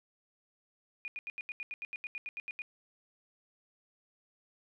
sine tone bursts, 2448 Hz, D#7, 29 cents flat, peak -37 dBFS, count 15, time 1.05-2.619 s, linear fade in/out 0 ms, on 29 ms, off 81 ms, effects none

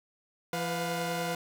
sawtooth tone cluster, 169.8 / 499.1 / 709 Hz, F3 / B4 / F5, -48 / +18 / +26 cents, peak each -31 dBFS, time 0.53-1.35 s, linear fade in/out 2 ms, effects none

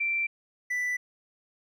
sine / triangle tone pair in turn, 2349 / 1980.9 Hz, D7 / B6, 0 / +5 cents, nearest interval minor third, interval 295 cents, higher first, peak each -25 dBFS, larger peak neither, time 0-0.27 / 0.7-0.97 s, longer neither, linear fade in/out 10 ms, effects none

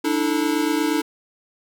square chord, D suspended second, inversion none, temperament equal with one note detuned, 293.7 / 322.1 / 440 Hz, D4 / E4 / A4, 0 / -40 / 0 cents, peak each -23 / -23 / -28 dBFS, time 0.04-1.02 s, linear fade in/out 10 ms, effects none

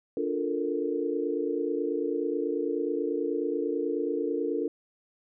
sine chord, Bb major seventh, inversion first, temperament just, 291.4 / 349.6 / 437 / 466.2 Hz, D4 / F4 / A4 / Bb4, -13 / +2 / -12 / 0 cents, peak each -32 dBFS, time 0.17-4.68 s, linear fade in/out 2 ms, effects none

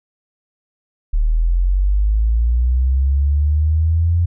sine linear sweep, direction up, 36.67 to 87 Hz, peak -12 dBFS, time 1.13-4.26 s, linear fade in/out 10 ms, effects none

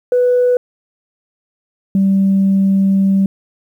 sine tone pair in turn, 494.4 / 194.29 Hz, B4 / G3, +2 / -15 cents, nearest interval octave + major third, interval 1617 cents, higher first, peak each -8 dBFS, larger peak neither, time 0.12-0.57 / 1.95-3.26 s, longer second, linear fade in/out 2 ms, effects tanh soft clip ceiling -6 dBFS + 8-bit

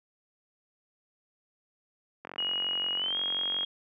click train, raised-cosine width 0.5 ms, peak -25 dBFS, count 64, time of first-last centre 2.25-3.632 s, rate 45.6 Hz
sine tone with pitch glide, 2893 to 3266 Hz, F#7 to G#7, -40 to -30 cents, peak -28 dBFS, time 2.38-3.65 s, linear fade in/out 5 ms, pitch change +210 cents, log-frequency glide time 2.96-3.17 s
effects high-pass 200 Hz 12 dB/octave

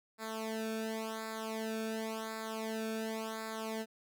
sawtooth tone with flanger, 221.3 Hz, A3, 10 cents sharp, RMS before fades -39 dBFS, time 0.18-3.86 s, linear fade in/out 50 ms, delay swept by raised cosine 0.33 to 1 ms, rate 0.92 Hz, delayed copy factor -0.95, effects none

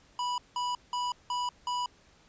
square tone bursts, 983 Hz, B5, 8 cents flat, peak -30 dBFS, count 5, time 0.19-1.86 s, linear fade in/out 2 ms, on 190 ms, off 180 ms, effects pink hiss -61 dBFS RMS until 2.28 s + resampled to 16000 Hz

